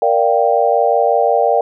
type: chord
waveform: sine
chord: G minor seventh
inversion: first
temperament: equal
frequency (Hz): 466.2 / 587.3 / 698.5 / 784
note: Bb4 / D5 / F5 / G5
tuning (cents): 0 / 0 / 0 / 0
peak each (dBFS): -16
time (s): 0.02-1.61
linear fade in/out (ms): 2
effects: none